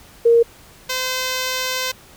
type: tone pair in turn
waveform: sine / 5% pulse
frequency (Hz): 466.2 / 513.8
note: A#4 / C5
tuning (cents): 0 / -32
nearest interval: major second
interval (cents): 168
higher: second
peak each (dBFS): -9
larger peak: neither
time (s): 0.25-0.43 / 0.89-1.92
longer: second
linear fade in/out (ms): 10
effects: pink hiss -46 dBFS RMS until 2.16 s